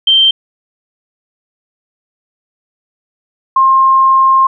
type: tone pair in turn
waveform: sine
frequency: 3136 / 1063 Hz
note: G7 / C6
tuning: 0 / +27 cents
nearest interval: octave + perfect fifth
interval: 1873 cents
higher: first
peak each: -5 dBFS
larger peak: neither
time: 0.07-0.31 / 3.56-4.47 s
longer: second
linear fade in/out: 5 ms
effects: none